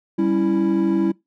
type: chord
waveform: triangle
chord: C# diminished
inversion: second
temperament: equal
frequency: 196 / 277.2 / 329.6 Hz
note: G3 / C#4 / E4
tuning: 0 / 0 / 0 cents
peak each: -19 / -22 / -16 dBFS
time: 0.18-1.12 s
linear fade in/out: 10 ms
effects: noise-tail reverb RT60 0.2 s tail -23 dB re dry + tanh soft clip ceiling -6 dBFS